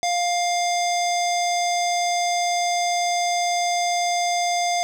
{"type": "tone with low-pass filter", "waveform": "square", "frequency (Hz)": 703, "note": "F5", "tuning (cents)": 11, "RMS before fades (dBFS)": -22, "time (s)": [0.03, 4.83], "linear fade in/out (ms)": 0, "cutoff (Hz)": 6300, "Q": 3, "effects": ["8-bit"]}